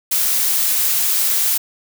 blue noise, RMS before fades -17 dBFS, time 0.11-1.58 s, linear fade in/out 10 ms, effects none

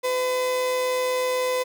35% pulse tone with amplitude modulation, 506 Hz, B4, 42 cents sharp, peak -19 dBFS, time 0.03-1.64 s, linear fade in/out 20 ms, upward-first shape sine, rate 148 Hz, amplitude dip 25%, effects none

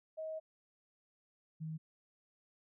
sine tone pair in turn, 633 / 158.25 Hz, D#5 / D#3, +30 / +30 cents, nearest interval 2 octaves, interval 2400 cents, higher first, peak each -39 / -39 dBFS, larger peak neither, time 0.17-0.4 / 1.6-1.78 s, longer first, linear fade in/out 20 ms, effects none

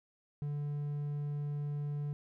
triangle tone, 145.9 Hz, D3, 11 cents flat, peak -32 dBFS, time 0.42-2.13 s, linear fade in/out 0 ms, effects none

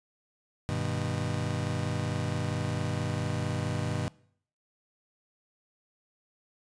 35% pulse chord, G augmented, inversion none, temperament just, 98 / 122.5 / 153.12 Hz, G2 / B2 / D#3, 0 / -14 / -27 cents, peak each -32 dBFS, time 0.69-4.08 s, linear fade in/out 0 ms, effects noise-tail reverb RT60 0.6 s tail -22 dB re dry + resampled to 22050 Hz

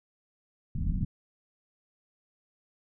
pink low-pass noise, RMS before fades -29 dBFS, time 0.75-1.05 s, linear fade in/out 5 ms, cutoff 230 Hz, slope 48 dB/octave, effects none

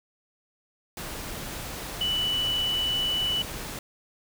sine tone in noise, 2968 Hz, F#7, 5 cents sharp, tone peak -24 dBFS, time 2.01-3.42 s, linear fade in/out 2 ms, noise pink, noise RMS -36 dBFS, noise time 0.97-3.79 s, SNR +9 dB, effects none

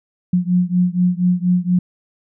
sine beating tone pair, 177.5 / 181.7 Hz, F3 / F#3, +28 / -31 cents, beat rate 4.2 Hz, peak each -16 / -17 dBFS, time 0.33-1.79 s, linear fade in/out 5 ms, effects none

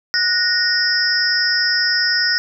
sine tone cluster, 1469 / 1855 / 5010 / 5380 Hz, F#6 / A#6 / D#8 / E8, -13 / -9 / +11 / +34 cents, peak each -20 dBFS, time 0.14-2.38 s, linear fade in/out 0 ms, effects none

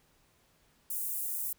white high-pass noise, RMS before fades -35 dBFS, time 0.9-1.53 s, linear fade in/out 5 ms, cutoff 9100 Hz, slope 24 dB/octave, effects pink hiss -68 dBFS RMS until 1.58 s

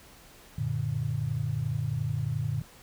sine chord, Gb augmented, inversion none, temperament equal with one note detuned, 92.5 / 115.47 / 146.83 Hz, Gb2 / Bb2 / D3, 0 / -16 / 0 cents, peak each -36 / -30 / -31 dBFS, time 0.58-2.62 s, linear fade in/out 5 ms, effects pink hiss -53 dBFS RMS until 2.82 s

